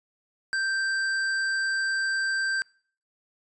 triangle tone with hard clipping, 1568 Hz, G6, in tune, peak -26 dBFS, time 0.53-2.62 s, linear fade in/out 0 ms, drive 15 dB, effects noise-tail reverb RT60 0.5 s tail -26 dB re dry + resampled to 22050 Hz

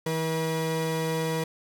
35% pulse tone pair together, 161.4 / 481.6 Hz, E3 / B4, -36 / -44 cents, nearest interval octave + perfect fifth, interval 1892 cents, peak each -27 dBFS, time 0.06-1.44 s, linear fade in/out 5 ms, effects none

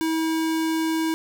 square tone, 321.8 Hz, E4, 42 cents flat, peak -22 dBFS, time 0.01-1.14 s, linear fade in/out 0 ms, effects none

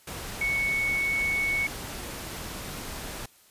sine tone in noise, 2217 Hz, C#7, in tune, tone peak -24 dBFS, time 0.41-1.67 s, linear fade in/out 5 ms, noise pink, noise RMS -37 dBFS, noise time 0.07-3.26 s, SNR +10 dB, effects white hiss -58 dBFS RMS until 3.5 s + resampled to 32000 Hz

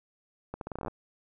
accelerating click train, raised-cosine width 1 ms, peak -22 dBFS, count 12, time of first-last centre 0.54-0.882 s, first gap 72 ms, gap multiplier 0.81, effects none

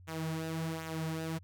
sawtooth tone with flanger, 161.2 Hz, E3, 38 cents flat, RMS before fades -37 dBFS, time 0.07-1.39 s, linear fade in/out 20 ms, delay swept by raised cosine 0.2 to 5.3 ms, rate 1.3 Hz, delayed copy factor -0.6, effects added 91 Hz sine -52 dBFS peak until 1.43 s

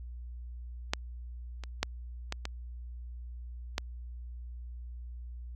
clicks, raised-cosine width 0.2 ms, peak -10 / -25 / -10 / -16 / -18 / -12 dBFS, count 6, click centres 0.935 / 1.637 / 1.83 / 2.324 / 2.454 / 3.781 s, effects added 60 Hz sine -40 dBFS peak until 5.55 s

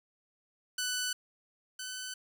10% pulse tone pair in turn, 1493 / 1509.5 Hz, F#6 / F#6, +15 / +34 cents, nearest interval unison, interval 19 cents, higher second, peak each -23 / -30 dBFS, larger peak first, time 0.78-1.13 / 1.79-2.14 s, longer neither, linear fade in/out 5 ms, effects none

